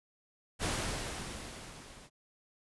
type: noise with level ramp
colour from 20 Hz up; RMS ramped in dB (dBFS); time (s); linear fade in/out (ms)
pink; -32 to -54; 0.59-2.1; 50
effects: resampled to 24000 Hz